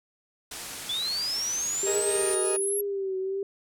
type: low-pass noise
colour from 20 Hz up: white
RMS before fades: -39 dBFS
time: 0.51-2.35 s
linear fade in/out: 5 ms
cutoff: 11000 Hz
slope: 24 dB/octave
type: linear sweep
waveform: sine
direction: up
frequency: 3383 to 11370 Hz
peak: -27 dBFS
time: 0.89-2.81 s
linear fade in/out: 5 ms
type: tone with vibrato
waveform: sine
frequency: 392 Hz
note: G4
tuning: in tune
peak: -27 dBFS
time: 1.83-3.43 s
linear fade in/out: 2 ms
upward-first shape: triangle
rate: 1.3 Hz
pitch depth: 75 cents each way
type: chord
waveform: 40% pulse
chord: Ab suspended second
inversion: none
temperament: equal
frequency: 415.3 / 466.2 / 622.3 Hz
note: Ab4 / Bb4 / Eb5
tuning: 0 / 0 / 0 cents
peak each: -33 dBFS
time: 1.86-2.57 s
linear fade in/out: 10 ms
effects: none